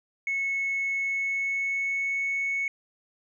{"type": "tone with pitch glide", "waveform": "sine", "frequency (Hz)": [2197, 2211], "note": ["C#7", "C#7"], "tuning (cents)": [-16, -5], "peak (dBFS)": -24, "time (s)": [0.27, 2.68], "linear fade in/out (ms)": 2, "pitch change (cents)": 11, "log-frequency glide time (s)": [0.96, 2.22], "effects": ["tanh soft clip ceiling -22 dBFS"]}